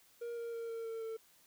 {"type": "tone with pitch steps", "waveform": "triangle", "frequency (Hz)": [471.2, 466.3, 461.5, 456.7, 452, 447.3], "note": ["A#4", "A#4", "A#4", "A#4", "A4", "A4"], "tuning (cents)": [19, 1, -17, -36, 47, 28], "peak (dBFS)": -37, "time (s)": [0.21, 1.17], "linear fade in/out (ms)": 10, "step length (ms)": 160, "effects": ["white hiss -66 dBFS RMS until 1.46 s"]}